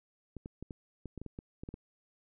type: clicks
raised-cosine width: 3 ms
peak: -29 dBFS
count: 12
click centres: 0.367 / 0.459 / 0.626 / 0.708 / 1.057 / 1.177 / 1.216 / 1.263 / 1.389 / 1.635 / 1.689 / 1.741 s
effects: none